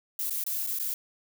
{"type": "noise with dropouts", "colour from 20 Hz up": "violet", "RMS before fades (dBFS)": -31, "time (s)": [0.19, 0.94], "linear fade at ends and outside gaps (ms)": 2, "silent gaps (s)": [[0.298, 0.306], [0.439, 0.464], [0.666, 0.671], [0.788, 0.797]], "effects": []}